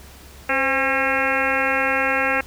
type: harmonic tone with a mistuned harmonic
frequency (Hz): 270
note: C#4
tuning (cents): -45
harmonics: 1 / 2 / 3 / 4 / 5 / 6 / 7 / 8 / 9 / 10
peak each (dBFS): -30 / -25 / -27 / -30 / -27 / -24 / -28 / -26 / -28 / -28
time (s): 0.49-2.41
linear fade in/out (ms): 5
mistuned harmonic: 2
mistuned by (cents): -56
effects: added 68 Hz sine -45 dBFS peak until 2.46 s + pink hiss -45 dBFS RMS until 2.46 s